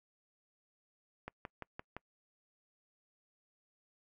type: click train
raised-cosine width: 0.5 ms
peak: -27 dBFS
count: 5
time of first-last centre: 1.28-1.966 s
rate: 5.83 Hz
effects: noise-tail reverb RT60 0.1 s tail -26 dB re dry